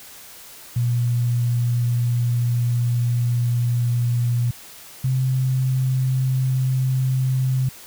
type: tone pair in turn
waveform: sine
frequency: 120.3 / 130.15 Hz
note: B2 / C3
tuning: -45 / -9 cents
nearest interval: minor second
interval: 136 cents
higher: second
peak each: -17 dBFS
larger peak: neither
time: 0.76-4.51 / 5.04-7.69 s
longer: first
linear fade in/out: 5 ms
effects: white hiss -42 dBFS RMS until 7.86 s